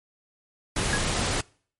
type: noise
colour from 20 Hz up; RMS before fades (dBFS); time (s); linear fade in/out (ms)
pink; -26; 0.76-1.41; 5
type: tone with exponential decay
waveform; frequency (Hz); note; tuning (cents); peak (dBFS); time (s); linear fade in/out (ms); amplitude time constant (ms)
sine; 1663; G#6; +2; -21; 0.93-1.08; 1; 32
effects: noise-tail reverb RT60 0.5 s tail -25 dB re dry + MP3 48 kbps